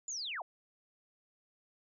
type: linear sweep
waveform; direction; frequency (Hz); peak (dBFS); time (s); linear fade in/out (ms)
sine; down; 7200 to 600; -37; 0.08-0.42; 2
effects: none